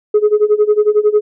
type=tone with tremolo; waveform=sine; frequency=421.1 Hz; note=G#4; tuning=24 cents sharp; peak=-4 dBFS; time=0.14-1.21 s; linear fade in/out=5 ms; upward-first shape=sine; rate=11 Hz; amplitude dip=90%; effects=tanh soft clip ceiling -4 dBFS